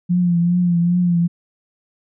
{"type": "tone with vibrato", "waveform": "sine", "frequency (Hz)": 174.61, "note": "F3", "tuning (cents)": 0, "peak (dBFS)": -13, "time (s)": [0.09, 1.28], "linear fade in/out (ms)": 20, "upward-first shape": "triangle", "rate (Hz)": 2.5, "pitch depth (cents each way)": 51, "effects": []}